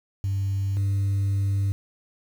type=tone pair in turn; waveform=sine; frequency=98 / 98.91 Hz; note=G2 / G2; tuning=0 / +16 cents; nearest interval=unison; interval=16 cents; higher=second; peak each=-21 / -18 dBFS; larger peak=second; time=0.24-0.77 / 0.77-1.72 s; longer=second; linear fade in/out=0 ms; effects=tanh soft clip ceiling -20 dBFS + 8-bit